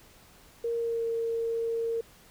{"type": "tone with pitch glide", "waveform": "sine", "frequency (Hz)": [466.2, 459], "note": ["A#4", "A#4"], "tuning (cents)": [0, -27], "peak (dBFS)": -27, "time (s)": [0.64, 2.01], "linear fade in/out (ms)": 5, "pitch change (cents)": -27, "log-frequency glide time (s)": [0.76, 1.05], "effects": ["pink hiss -56 dBFS RMS until 2.3 s"]}